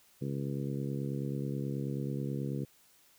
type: harmonic tone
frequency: 69.3 Hz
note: C#2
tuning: in tune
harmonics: 2 / 3 / 4 / 5 / 6 / 7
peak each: -35 / -39 / -41 / -43 / -45 / -46 dBFS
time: 0.21-2.65 s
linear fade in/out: 10 ms
effects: white hiss -64 dBFS RMS until 3.18 s